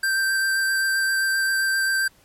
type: tone with vibrato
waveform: square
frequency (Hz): 1568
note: G6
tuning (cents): 0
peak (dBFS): -20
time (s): 0.03-2.08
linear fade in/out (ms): 5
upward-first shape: triangle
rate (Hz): 7.6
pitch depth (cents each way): 13
effects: pink hiss -57 dBFS RMS until 2.24 s + MP3 64 kbps